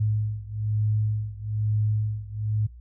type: beating tone pair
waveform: sine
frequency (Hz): 106.4 / 107.5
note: G#2 / A2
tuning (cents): +42 / -40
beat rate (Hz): 1.1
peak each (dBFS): -25 / -27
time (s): 0-2.67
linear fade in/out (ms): 10
effects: noise-tail reverb RT60 0.2 s tail -25 dB re dry + added 60 Hz sine -42 dBFS peak until 2.8 s